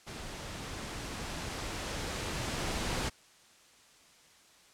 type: noise with level ramp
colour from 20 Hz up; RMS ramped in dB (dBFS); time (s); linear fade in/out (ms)
pink; -43 to -33; 0.06-3.1; 20
effects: white hiss -60 dBFS RMS until 4.73 s + low-pass 8000 Hz 12 dB/octave